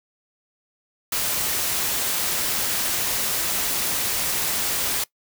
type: noise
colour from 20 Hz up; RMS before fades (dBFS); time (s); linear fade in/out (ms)
white; -24; 1.12-5.04; 5
effects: noise-tail reverb RT60 0.1 s tail -21 dB re dry